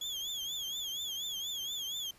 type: tone with vibrato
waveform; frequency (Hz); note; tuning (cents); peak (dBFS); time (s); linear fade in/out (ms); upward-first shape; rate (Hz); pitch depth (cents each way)
35% pulse; 3336; G#7; +7; -34; 0.01-2.11; 5; triangle; 4.2; 130
effects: pink hiss -61 dBFS RMS until 2.18 s + resampled to 32000 Hz